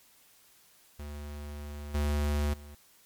square tone with level steps, 73.42 Hz, D2, in tune, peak -39 / -27 / -46 dBFS, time 0.99-2.75 s, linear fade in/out 5 ms, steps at 1.94 / 2.53 s, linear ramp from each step 10 ms, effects white hiss -61 dBFS RMS until 3.05 s + MP3 96 kbps

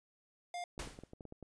square tone, 705 Hz, F5, 16 cents sharp, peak -40 dBFS, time 0.54-0.64 s, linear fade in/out 2 ms
clicks, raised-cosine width 2 ms, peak -35 dBFS, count 9, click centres 0.779 / 0.874 / 0.989 / 1.036 / 1.134 / 1.208 / 1.253 / 1.324 / 1.427 s
pink noise with exponential decay, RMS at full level -40 dBFS, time 0.79-1.14 s, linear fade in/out 5 ms, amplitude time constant 74 ms
effects resampled to 22050 Hz

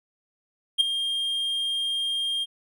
triangle tone with ADSR envelope, 3212 Hz, G7, 41 cents sharp, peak -12 dBFS, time 0.78-2.46 s, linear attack 26 ms, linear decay 10 ms, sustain -11 dB, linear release 34 ms, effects none

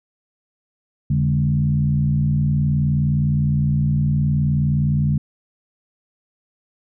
sine tone with frequency modulation, 144.5 Hz, D3, 28 cents flat, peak -15 dBFS, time 1.1-5.18 s, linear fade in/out 5 ms, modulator 59.4 Hz, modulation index 0.9, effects none

